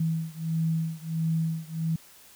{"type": "beating tone pair", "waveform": "sine", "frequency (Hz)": [161.5, 163], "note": ["E3", "E3"], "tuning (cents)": [-35, -19], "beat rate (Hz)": 1.5, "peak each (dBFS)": [-28, -29], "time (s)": [0, 1.96], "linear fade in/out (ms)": 5, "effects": ["white hiss -53 dBFS RMS until 2.35 s"]}